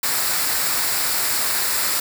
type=noise with comb filter; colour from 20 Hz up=white; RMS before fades=-21 dBFS; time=0.03-2 s; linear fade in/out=5 ms; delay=0.32 ms; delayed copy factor=-0.5; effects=none